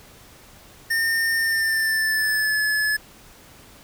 square tone with pitch glide, 1819 to 1716.9 Hz, A#6 to A6, -43 to -43 cents, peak -20 dBFS, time 0.9-2.97 s, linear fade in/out 10 ms, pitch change -100 cents, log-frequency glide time 1.36-2.61 s, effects pink hiss -48 dBFS RMS until 3.83 s

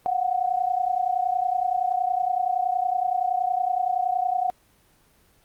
sine tone pair together, 718.3 / 749 Hz, F5 / F#5, +48 / +21 cents, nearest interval minor second, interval 73 cents, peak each -24 / -24 dBFS, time 0.06-4.5 s, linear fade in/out 0 ms, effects pink hiss -60 dBFS RMS until 5.44 s + Opus 24 kbps

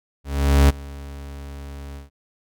40% pulse tone with ADSR envelope, 70 Hz, C#2, 18 cents sharp, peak -9 dBFS, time 0.24-2.1 s, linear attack 450 ms, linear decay 22 ms, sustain -23 dB, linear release 140 ms, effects none

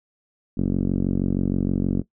5% pulse tone with low-pass filter, 46.36 Hz, F#1, 4 cents sharp, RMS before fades -22 dBFS, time 0.57-2.02 s, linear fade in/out 10 ms, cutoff 240 Hz, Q 1.9, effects noise-tail reverb RT60 0.1 s tail -18 dB re dry

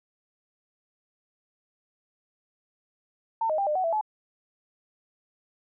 sine tone with pitch steps, 902 / 622 / 793 / 603 / 746 / 664 / 857 Hz, A5 / D#5 / G5 / D5 / F#5 / E5 / A5, +43 / -1 / +20 / +46 / +14 / +12 / -46 cents, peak -23 dBFS, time 3.41-4.012 s, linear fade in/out 5 ms, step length 86 ms, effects none

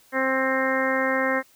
harmonic tone, 263.9 Hz, C4, 15 cents sharp, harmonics 1 / 2 / 3 / 4 / 5 / 6 / 7 / 8, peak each -28 / -25 / -33 / -30 / -32 / -30 / -27 / -32 dBFS, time 0.12-1.43 s, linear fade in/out 50 ms, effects white hiss -57 dBFS RMS until 1.55 s

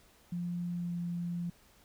sine tone with pitch glide, 174.61 to 173.1 Hz, F3 to F3, 0 to -15 cents, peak -33 dBFS, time 0.32-1.5 s, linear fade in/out 5 ms, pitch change -15 cents, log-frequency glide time 0.73-0.97 s, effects pink hiss -63 dBFS RMS until 1.84 s

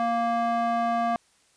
square tone with band-pass filter, 233.1 Hz, A#3, in tune, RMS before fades -25 dBFS, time 0-1.16 s, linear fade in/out 0 ms, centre 860 Hz, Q 2.7, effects white hiss -63 dBFS RMS until 1.56 s + resampled to 22050 Hz

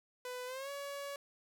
sawtooth tone with pitch glide, 499.4 to 563.8 Hz, B4 to C#5, +19 to +29 cents, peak -37 dBFS, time 0.25-1.16 s, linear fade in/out 2 ms, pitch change +210 cents, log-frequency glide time 0.46-0.7 s, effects none

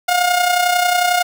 sawtooth tone with amplitude modulation, 714 Hz, F5, 38 cents sharp, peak -7 dBFS, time 0.08-1.23 s, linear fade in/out 10 ms, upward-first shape sine, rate 31.1 Hz, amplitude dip 55%, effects none

